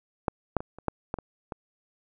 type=clicks; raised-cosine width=1 ms; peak=-10 / -9 / -21 / -29 / -11 / -15 / -22 / -20 dBFS; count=8; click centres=0.282 / 0.567 / 0.605 / 0.786 / 0.883 / 1.141 / 1.187 / 1.522 s; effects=none